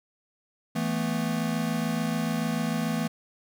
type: chord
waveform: square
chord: E suspended fourth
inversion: none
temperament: equal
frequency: 164.81 / 220 / 246.9 Hz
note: E3 / A3 / B3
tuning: 0 / 0 / 0 cents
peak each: -31 / -30 / -32 dBFS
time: 0.75-3.08 s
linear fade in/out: 10 ms
effects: none